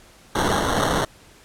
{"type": "noise with sample-and-hold", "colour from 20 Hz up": "blue", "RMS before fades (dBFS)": -21, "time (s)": [0.35, 1.05], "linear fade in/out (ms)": 5, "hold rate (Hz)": 2450, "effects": ["pink hiss -50 dBFS RMS until 1.44 s", "low-pass 11000 Hz 12 dB/octave"]}